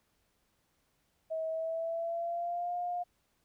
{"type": "tone with pitch glide", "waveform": "sine", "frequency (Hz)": [642, 708.2], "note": ["E5", "F5"], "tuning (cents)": [-46, 24], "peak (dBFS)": -32, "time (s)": [1.3, 3.04], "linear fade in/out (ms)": 20, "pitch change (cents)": 170, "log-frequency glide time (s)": [1.49, 2.75], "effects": ["pink hiss -75 dBFS RMS until 3.44 s"]}